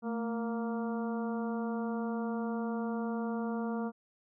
harmonic tone with a mistuned harmonic, 233.1 Hz, A#3, in tune, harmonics 1 / 2 / 3 / 4 / 5 / 6, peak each -33 / -39 / -43 / -45 / -47 / -49 dBFS, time 0.02-3.92 s, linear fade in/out 50 ms, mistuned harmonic 1, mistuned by -65 cents, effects none

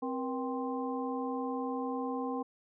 harmonic tone with a mistuned harmonic, 261.6 Hz, C4, in tune, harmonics 1 / 2 / 3 / 4, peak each -35 / -38 / -40 / -41 dBFS, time 0.02-2.43 s, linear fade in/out 10 ms, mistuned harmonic 2, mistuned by -150 cents, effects none

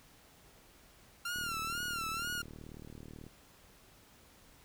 sawtooth tone with vibrato, 1379 Hz, F6, 22 cents flat, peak -32 dBFS, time 1.25-2.42 s, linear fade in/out 5 ms, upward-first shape sine, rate 2.1 Hz, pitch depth 90 cents each way
click train, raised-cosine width 3 ms, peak -36 dBFS, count 74, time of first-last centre 1.36-3.266 s, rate 38.3 Hz
effects pink hiss -61 dBFS RMS until 4.64 s

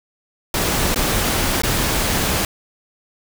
pink noise with dropouts, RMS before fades -19 dBFS, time 0.54-2.45 s, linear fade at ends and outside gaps 2 ms, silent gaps 0.945-0.959 / 1.62-1.634 s, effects none

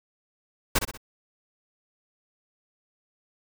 pink noise with echo, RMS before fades -21 dBFS, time 0.75-0.79 s, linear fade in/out 10 ms, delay 62 ms, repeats 3, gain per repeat -7 dB, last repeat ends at 0.976 s, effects none

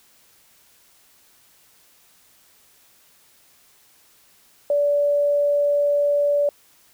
sine tone, 578 Hz, D5, 28 cents flat, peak -16 dBFS, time 4.7-6.49 s, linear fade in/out 2 ms, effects white hiss -56 dBFS RMS until 6.93 s

